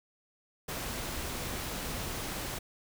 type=noise; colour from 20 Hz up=pink; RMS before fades=-37 dBFS; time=0.68-2.59 s; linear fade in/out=10 ms; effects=none